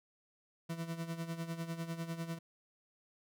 40% pulse tone with tremolo, 165.9 Hz, E3, 11 cents sharp, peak -35 dBFS, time 0.69-2.39 s, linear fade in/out 10 ms, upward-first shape sine, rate 10 Hz, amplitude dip 70%, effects none

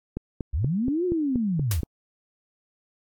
click train, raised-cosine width 3 ms, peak -16 dBFS, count 8, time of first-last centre 0.17-1.833 s, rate 4.21 Hz
sine linear two-way sweep, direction up then down, 54.5 to 370 to 65.8 Hz, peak -22 dBFS, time 0.53-1.81 s, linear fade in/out 10 ms, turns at 1.05 s
white noise with exponential decay, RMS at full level -26 dBFS, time 1.71-1.84 s, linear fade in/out 2 ms, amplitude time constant 28 ms
effects AAC 64 kbps

